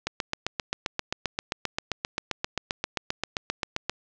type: click train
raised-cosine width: 0.2 ms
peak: -9 dBFS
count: 30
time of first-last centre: 0.07-3.896 s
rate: 7.58 Hz
effects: low-pass 7000 Hz 12 dB/octave + 8-bit

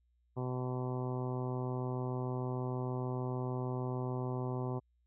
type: harmonic tone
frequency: 126.6 Hz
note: B2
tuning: 43 cents sharp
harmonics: 1 / 2 / 3 / 4 / 5 / 6 / 7 / 8 / 9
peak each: -36 / -42 / -41 / -47 / -48 / -49 / -49 / -49 / -55 dBFS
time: 0.36-4.8 s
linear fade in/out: 20 ms
effects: added 60 Hz sine -70 dBFS peak until 5.06 s

